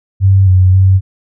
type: tone with pitch steps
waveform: sine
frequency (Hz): 96.6 / 92.6 / 95.1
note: G2 / F#2 / F#2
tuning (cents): -25 / +2 / +48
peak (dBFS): -4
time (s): 0.2-1.01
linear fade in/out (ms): 50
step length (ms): 270
effects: none